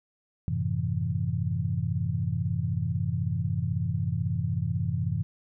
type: chord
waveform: sine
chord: F# half-diminished seventh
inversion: none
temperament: equal with one note detuned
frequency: 92.5 / 108.61 / 130.81 / 164.81 Hz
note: F#2 / A2 / C3 / E3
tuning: 0 / -22 / 0 / 0 cents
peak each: -31 dBFS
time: 0.48-5.23 s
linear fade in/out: 0 ms
effects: none